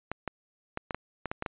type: clicks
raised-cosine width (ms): 0.5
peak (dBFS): -17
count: 9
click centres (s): 0.116 / 0.277 / 0.774 / 0.908 / 0.946 / 1.257 / 1.315 / 1.424 / 1.462
effects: resampled to 8000 Hz